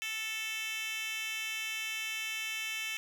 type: tone with high-pass filter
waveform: 10% pulse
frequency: 440 Hz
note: A4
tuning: in tune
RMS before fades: -37 dBFS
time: 0.02-2.97 s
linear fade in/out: 0 ms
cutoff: 2700 Hz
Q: 2.6
effects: none